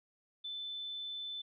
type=tone; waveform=sine; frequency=3520 Hz; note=A7; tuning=in tune; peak=-39 dBFS; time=0.44-1.42 s; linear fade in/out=10 ms; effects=none